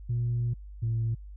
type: tone pair in turn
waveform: sine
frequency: 119.5 / 114 Hz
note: A#2 / A#2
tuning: +43 / -38 cents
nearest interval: minor second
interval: 81 cents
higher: first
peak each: -24 / -24 dBFS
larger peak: neither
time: 0.09-0.54 / 0.82-1.15 s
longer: first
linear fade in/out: 10 ms
effects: tanh soft clip ceiling -22 dBFS + added 50 Hz sine -41 dBFS peak until 1.36 s